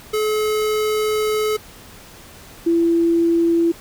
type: tone pair in turn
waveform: square / sine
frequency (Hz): 428.6 / 336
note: A4 / E4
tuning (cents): -45 / +33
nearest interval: major third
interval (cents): 422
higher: first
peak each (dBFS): -18 / -13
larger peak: second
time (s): 0.13-1.57 / 2.66-3.72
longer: first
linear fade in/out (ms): 10
effects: pink hiss -42 dBFS RMS until 3.8 s